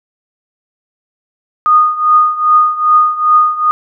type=tone with tremolo; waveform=sine; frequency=1232 Hz; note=D#6; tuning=17 cents flat; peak=-3 dBFS; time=1.66-3.71 s; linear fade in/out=0 ms; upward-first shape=triangle; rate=2.5 Hz; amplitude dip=85%; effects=none